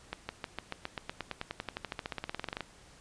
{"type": "accelerating click train", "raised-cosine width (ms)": 0.3, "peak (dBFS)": -19, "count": 30, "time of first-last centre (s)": [0.13, 2.607], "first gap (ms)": 160, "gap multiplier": 0.95, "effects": ["pink hiss -57 dBFS RMS until 3 s", "resampled to 22050 Hz"]}